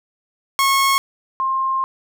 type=tone pair in turn; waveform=sawtooth / sine; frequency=1092 / 1060.3 Hz; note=C#6 / C6; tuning=-26 / +23 cents; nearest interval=minor second; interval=51 cents; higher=first; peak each=-10 / -17 dBFS; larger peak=first; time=0.59-0.98 / 1.4-1.84 s; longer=second; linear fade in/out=0 ms; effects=none